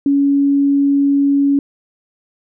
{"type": "tone", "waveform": "sine", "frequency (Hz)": 280.6, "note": "C#4", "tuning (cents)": 21, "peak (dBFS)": -10, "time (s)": [0.06, 1.59], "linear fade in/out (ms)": 2, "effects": []}